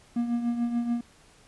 triangle tone with tremolo, 237.2 Hz, A#3, 30 cents sharp, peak -20 dBFS, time 0.16-1.01 s, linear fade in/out 5 ms, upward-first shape triangle, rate 6.9 Hz, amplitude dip 65%, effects pink hiss -57 dBFS RMS until 1.47 s + resampled to 24000 Hz

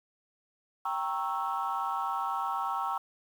sine chord, G diminished seventh, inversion none, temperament equal with one note detuned, 784 / 932.3 / 1098.5 / 1318.5 Hz, G5 / Bb5 / Db6 / Fb6, 0 / 0 / -16 / 0 cents, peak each -34 dBFS, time 0.85-2.98 s, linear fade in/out 5 ms, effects tanh soft clip ceiling -22 dBFS + 9-bit

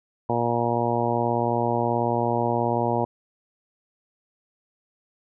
harmonic tone, 118.5 Hz, A#2, 29 cents sharp, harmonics 1 / 2 / 3 / 4 / 5 / 6 / 7 / 8, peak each -29 / -29 / -29 / -29 / -29 / -29 / -29 / -29 dBFS, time 0.29-3.05 s, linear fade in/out 5 ms, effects none

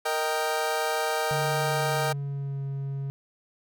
25% pulse chord, Eb major, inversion second, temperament equal with one note detuned, 464.3 / 622.3 / 784 Hz, Bb4 / Eb5 / G5, -7 / 0 / 0 cents, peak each -26 dBFS, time 0.05-2.13 s, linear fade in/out 10 ms
triangle tone with pitch glide, 144.6 to 137.83 Hz, D3 to C#3, -27 to -10 cents, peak -27 dBFS, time 1.31-3.1 s, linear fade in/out 0 ms, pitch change -83 cents, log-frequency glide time 1.64-2.63 s
effects none

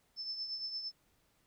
sine tone with tremolo, 5274 Hz, E8, in tune, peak -35 dBFS, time 0.16-0.92 s, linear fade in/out 50 ms, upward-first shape triangle, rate 8.7 Hz, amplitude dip 60%, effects pink hiss -73 dBFS RMS until 1.46 s

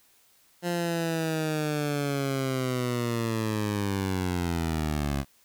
15% pulse linear sweep, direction down, 175.8 to 68 Hz, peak -20 dBFS, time 0.62-5.25 s, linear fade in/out 50 ms, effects white hiss -62 dBFS RMS until 5.44 s

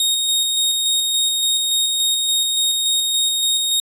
sawtooth tone with tremolo, 3729 Hz, A#7, in tune, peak -12 dBFS, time 0-3.8 s, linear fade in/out 2 ms, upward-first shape square, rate 3.5 Hz, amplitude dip 25%, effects resampled to 32000 Hz

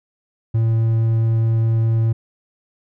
triangle tone, 113.1 Hz, A2, 48 cents sharp, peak -12 dBFS, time 0.54-2.13 s, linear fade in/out 10 ms, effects none

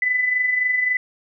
sine tone with amplitude modulation, 2000 Hz, B6, 21 cents sharp, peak -15 dBFS, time 0.02-0.97 s, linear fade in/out 2 ms, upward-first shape sine, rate 23.7 Hz, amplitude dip 50%, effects none

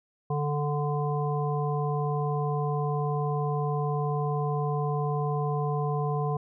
harmonic tone, 146.83 Hz, D3, in tune, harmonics 1 / 3 / 5 / 7, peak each -27 / -32 / -34 / -35 dBFS, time 0.3-6.37 s, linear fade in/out 5 ms, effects none

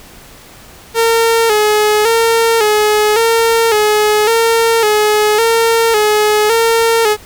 sawtooth tone with vibrato, 440 Hz, A4, in tune, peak -5 dBFS, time 0.94-7.17 s, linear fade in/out 50 ms, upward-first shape square, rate 0.9 Hz, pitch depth 67 cents each way, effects pink hiss -38 dBFS RMS until 7.25 s

